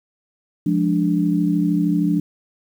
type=chord; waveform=sine; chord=D diminished; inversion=first; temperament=equal; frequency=174.61 / 207.7 / 293.7 Hz; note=F3 / Ab3 / D4; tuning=0 / 0 / 0 cents; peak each=-19 / -23 / -19 dBFS; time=0.66-2.2 s; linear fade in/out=5 ms; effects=8-bit